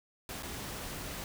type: noise with dropouts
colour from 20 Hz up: pink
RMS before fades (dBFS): -41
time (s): 0.29-1.24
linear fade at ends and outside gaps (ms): 1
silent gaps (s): 0.425-0.431
effects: none